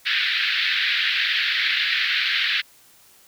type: band-pass noise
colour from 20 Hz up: pink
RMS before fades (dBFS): -22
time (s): 0.05-2.62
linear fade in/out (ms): 20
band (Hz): 1600 to 4200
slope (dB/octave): 48
effects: white hiss -53 dBFS RMS until 3.27 s